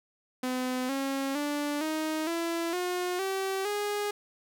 sawtooth tone with pitch steps, 254.1 / 272.3 / 291.9 / 312.8 / 335.3 / 359.4 / 385.1 / 412.8 Hz, B3 / C#4 / D4 / D#4 / E4 / F4 / G4 / G#4, +49 / -31 / -10 / +9 / +30 / +50 / -31 / -10 cents, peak -25 dBFS, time 0.43-4.11 s, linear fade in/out 5 ms, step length 460 ms, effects none

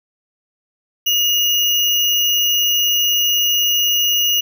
sine tone with sample-and-hold, 2868 Hz, F7, 45 cents sharp, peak -13 dBFS, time 1.06-4.41 s, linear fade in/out 10 ms, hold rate 8820 Hz, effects none

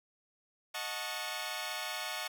10% pulse chord, D# half-diminished seventh, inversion none, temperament equal with one note detuned, 622.3 / 730.6 / 880 / 1108.7 Hz, D#5 / F#5 / A5 / C#6, 0 / -22 / 0 / 0 cents, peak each -34 / -33 / -34 / -34 dBFS, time 0.74-2.28 s, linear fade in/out 10 ms, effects none

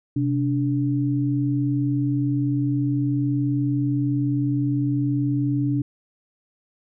sine tone pair together, 128.91 / 289.4 Hz, C3 / D4, -25 / -25 cents, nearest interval octave + major second, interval 1400 cents, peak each -22 dBFS, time 0.16-5.82 s, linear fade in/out 5 ms, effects none

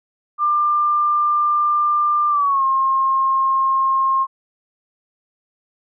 sine tone with pitch glide, 1193 to 1069 Hz, D6 to C6, +27 to +37 cents, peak -14 dBFS, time 0.38-4.27 s, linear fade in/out 50 ms, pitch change -190 cents, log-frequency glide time 2.29-2.64 s, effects none

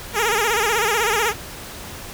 10% pulse tone with vibrato, 440 Hz, A4, in tune, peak -9 dBFS, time 0.13-1.34 s, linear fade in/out 50 ms, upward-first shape sine, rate 16 Hz, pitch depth 140 cents each way, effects pink hiss -35 dBFS RMS until 2.13 s

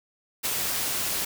white noise with ADSR envelope, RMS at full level -26 dBFS, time 0.43-1.25 s, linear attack 24 ms, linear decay 22 ms, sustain -2 dB, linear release 6 ms, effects none

